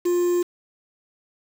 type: tone with quantisation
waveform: triangle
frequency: 351.9 Hz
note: F4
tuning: 13 cents sharp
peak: -16 dBFS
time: 0.05-0.43 s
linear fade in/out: 10 ms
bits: 6
effects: none